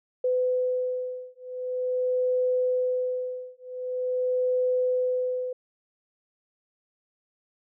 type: beating tone pair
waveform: sine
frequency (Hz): 504 / 504.45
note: B4 / B4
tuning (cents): +35 / +37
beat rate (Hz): 0.45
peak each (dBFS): -27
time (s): 0.24-5.53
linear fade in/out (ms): 5
effects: none